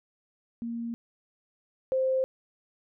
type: tone pair in turn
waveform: sine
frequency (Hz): 233.1 / 523.3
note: A#3 / C5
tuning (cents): 0 / 0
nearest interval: octave + major second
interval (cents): 1400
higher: second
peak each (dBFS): -31 / -23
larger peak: second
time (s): 0.62-0.94 / 1.92-2.24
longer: neither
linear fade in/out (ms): 0
effects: none